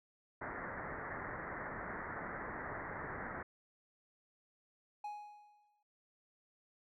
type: low-pass noise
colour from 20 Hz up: white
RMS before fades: -44 dBFS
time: 0.41-3.43 s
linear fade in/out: 5 ms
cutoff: 2000 Hz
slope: 96 dB/octave
type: tone with exponential decay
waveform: triangle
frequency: 833 Hz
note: G#5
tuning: 5 cents sharp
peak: -37 dBFS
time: 5.04-5.83 s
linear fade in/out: 5 ms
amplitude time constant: 170 ms
effects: none